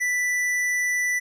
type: tone with hard clipping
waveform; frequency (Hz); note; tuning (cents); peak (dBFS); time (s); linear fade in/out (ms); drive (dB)
triangle; 1978; B6; +2; -23; 0-1.2; 20; 14
effects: none